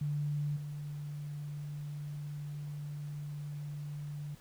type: tone with level steps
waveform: sine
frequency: 146.83 Hz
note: D3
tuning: in tune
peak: -31 / -38 dBFS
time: 0.01-4.35 s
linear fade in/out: 5 ms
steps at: 0.56 s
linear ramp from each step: 10 ms
effects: pink hiss -60 dBFS RMS until 4.4 s